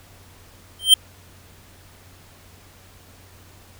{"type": "tone with exponential growth", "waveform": "square", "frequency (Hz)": 3136, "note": "G7", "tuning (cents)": 0, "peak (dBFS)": -5, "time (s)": [0.79, 0.94], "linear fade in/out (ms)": 5, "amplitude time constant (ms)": 31, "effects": ["added 91 Hz sine -50 dBFS peak until 3.79 s", "pink hiss -50 dBFS RMS until 3.79 s"]}